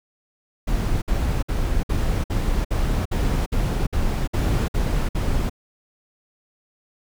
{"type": "noise bursts", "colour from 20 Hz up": "brown", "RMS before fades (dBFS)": -21, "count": 12, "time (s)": [0.67, 5.497], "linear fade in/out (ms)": 10, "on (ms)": 350, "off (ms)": 57, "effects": []}